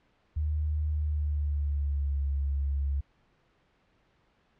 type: tone with pitch glide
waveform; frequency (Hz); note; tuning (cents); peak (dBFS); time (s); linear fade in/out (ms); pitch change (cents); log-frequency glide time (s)
sine; 76 to 69.69; D#2 to C#2; -40 to +10; -26; 0.36-3.01; 10; -150; 0.9-2.2
effects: pink hiss -68 dBFS RMS until 4.59 s + low-pass 3000 Hz 12 dB/octave